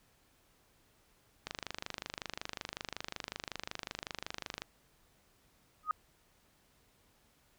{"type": "click train", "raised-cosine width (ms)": 0.2, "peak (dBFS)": -20, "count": 81, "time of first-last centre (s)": [1.47, 4.62], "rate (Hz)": 25.4}
{"type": "tone with exponential growth", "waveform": "sine", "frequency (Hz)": 1248, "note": "D#6", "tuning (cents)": 5, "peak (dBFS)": -24, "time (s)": [5.83, 5.91], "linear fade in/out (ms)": 1, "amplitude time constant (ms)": 16}
{"effects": ["pink hiss -69 dBFS RMS until 7.58 s"]}